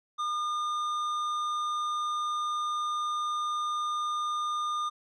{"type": "tone with tanh clipping", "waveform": "sine", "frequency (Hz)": 1212, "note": "D#6", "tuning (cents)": -46, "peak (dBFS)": -30, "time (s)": [0.18, 4.9], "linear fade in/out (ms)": 20, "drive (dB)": 10, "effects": []}